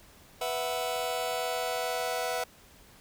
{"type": "chord", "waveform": "sawtooth", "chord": "B suspended fourth", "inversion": "none", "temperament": "just", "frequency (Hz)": [493.9, 658.5, 740.8], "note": ["B4", "E5", "F#5"], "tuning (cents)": [0, -2, 2], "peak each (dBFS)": -30, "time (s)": [0.41, 2.44], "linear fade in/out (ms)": 5, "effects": ["pink hiss -56 dBFS RMS until 3 s"]}